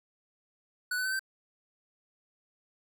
square tone with pitch steps, 1480 / 1504.1 / 1528.7 / 1553.6 Hz, F#6 / F#6 / G6 / G6, 0 / +28 / -44 / -16 cents, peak -30 dBFS, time 0.91-1.194 s, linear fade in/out 5 ms, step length 71 ms, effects none

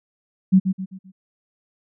sine tone with echo, 189 Hz, F#3, 37 cents sharp, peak -9 dBFS, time 0.52-0.6 s, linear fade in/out 20 ms, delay 130 ms, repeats 4, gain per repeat -8 dB, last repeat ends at 1.12 s, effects none

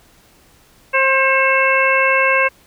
harmonic tone with a mistuned harmonic, 532 Hz, C5, 29 cents sharp, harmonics 1 / 2 / 3 / 4 / 5, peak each -18 / -18 / -18 / -18 / -18 dBFS, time 0.93-2.49 s, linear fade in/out 20 ms, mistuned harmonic 4, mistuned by +39 cents, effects pink hiss -51 dBFS RMS until 2.66 s

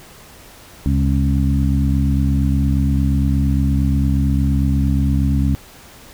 harmonic tone with a mistuned harmonic, 68.6 Hz, C#2, 17 cents flat, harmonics 1 / 2 / 3 / 4, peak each -16 / -19 / -21 / -22 dBFS, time 0.86-5.55 s, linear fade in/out 0 ms, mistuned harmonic 1, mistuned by +91 cents, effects pink hiss -42 dBFS RMS until 6.13 s

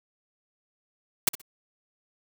white noise with echo, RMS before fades -20 dBFS, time 1.27-1.29 s, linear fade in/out 5 ms, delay 63 ms, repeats 2, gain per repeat -14 dB, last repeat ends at 1.416 s, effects none

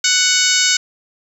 harmonic tone, 742 Hz, F#5, 5 cents sharp, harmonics 2 / 3 / 4 / 5 / 6 / 7 / 8 / 9 / 10, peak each -21 / -21 / -21 / -21 / -21 / -21 / -21 / -21 / -21 dBFS, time 0.04-0.77 s, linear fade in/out 5 ms, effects 7-bit

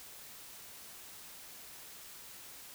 silence, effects white hiss -51 dBFS RMS until 2.74 s

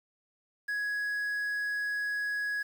triangle tone with quantisation, 1670 Hz, G#6, 9 cents sharp, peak -28 dBFS, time 0.68-2.63 s, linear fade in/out 10 ms, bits 9, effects none

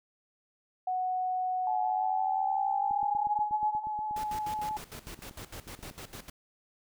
sine tone with pitch glide, 739 to 848.9 Hz, F#5 to G#5, -2 to +38 cents, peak -28 dBFS, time 0.87-3.84 s, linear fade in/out 5 ms, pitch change +240 cents, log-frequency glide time 1.84-3.59 s
sine tone with vibrato, 851 Hz, G#5, 42 cents sharp, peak -31 dBFS, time 1.67-4.77 s, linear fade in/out 2 ms, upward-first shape triangle, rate 6 Hz, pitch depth 22 cents each way
click train, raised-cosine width 3 ms, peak -36 dBFS, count 28, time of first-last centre 2.91-6.151 s, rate 8.33 Hz
pink noise with tremolo, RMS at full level -43 dBFS, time 4.16-6.3 s, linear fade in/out 5 ms, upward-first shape square, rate 6.6 Hz, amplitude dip 80%
effects none

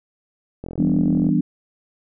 click train, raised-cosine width 2 ms, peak -18 dBFS, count 29, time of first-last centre 0.64-1.29 s, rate 43.1 Hz
sine chord, E minor seventh, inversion none, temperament equal, 164.81 / 196 / 246.9 / 293.7 Hz, E3 / G3 / B3 / D4, 0 / 0 / 0 / 0 cents, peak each -21 dBFS, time 0.78-1.41 s, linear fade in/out 5 ms
effects none

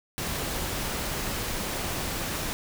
pink noise, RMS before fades -31 dBFS, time 0.18-2.53 s, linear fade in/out 0 ms, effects none

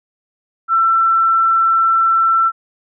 sine tone, 1341 Hz, E6, 29 cents sharp, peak -10 dBFS, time 0.68-2.52 s, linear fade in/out 50 ms, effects none

